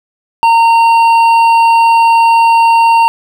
sine tone with hard clipping, 919 Hz, A#5, 25 cents flat, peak -6 dBFS, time 0.43-3.08 s, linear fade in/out 0 ms, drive 7 dB, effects none

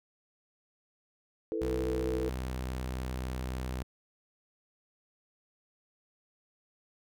sine chord, E suspended fourth, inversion none, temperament equal, 329.6 / 440 / 493.9 Hz, E4 / A4 / B4, 0 / 0 / 0 cents, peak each -35 / -33 / -39 dBFS, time 1.52-2.29 s, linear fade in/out 0 ms
sawtooth tone, 63.6 Hz, C2, 48 cents flat, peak -30 dBFS, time 1.61-3.83 s, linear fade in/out 10 ms
effects none

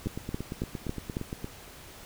two click trains, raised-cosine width 3 ms, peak -21 / -17 dBFS, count 13 / 5, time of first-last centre 0.06-1.444 / 0.07-1.169 s, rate 8.67 / 3.64 Hz, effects pink hiss -48 dBFS RMS until 2.05 s

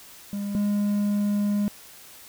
triangle tone pair in turn, 202.1 / 205.2 Hz, G#3 / G#3, -47 / -21 cents, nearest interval unison, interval 26 cents, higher second, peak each -25 / -19 dBFS, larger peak second, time 0.33-0.55 / 0.55-1.68 s, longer second, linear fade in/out 0 ms, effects white hiss -47 dBFS RMS until 2.28 s

